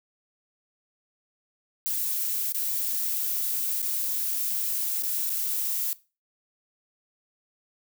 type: noise with dropouts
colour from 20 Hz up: violet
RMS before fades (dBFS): -28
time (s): 1.86-5.93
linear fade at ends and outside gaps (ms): 0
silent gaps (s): 2.522-2.546 / 3.818-3.827 / 5.024-5.034 / 5.295-5.302
effects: noise-tail reverb RT60 0.3 s tail -19 dB re dry